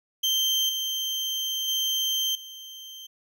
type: tone with level steps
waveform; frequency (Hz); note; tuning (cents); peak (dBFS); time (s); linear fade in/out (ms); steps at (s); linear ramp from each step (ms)
35% pulse; 3136; G7; 0; -20 / -25 / -22 / -38; 0.23-3.07; 10; 0.69 / 1.68 / 2.35; 2
effects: none